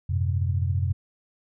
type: tone cluster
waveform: sine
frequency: 90.3 / 105 / 129.3 Hz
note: F#2 / G#2 / C3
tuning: -42 / +19 / -20 cents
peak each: -23 / -31 / -28 dBFS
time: 0.09-0.93 s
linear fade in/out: 10 ms
effects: none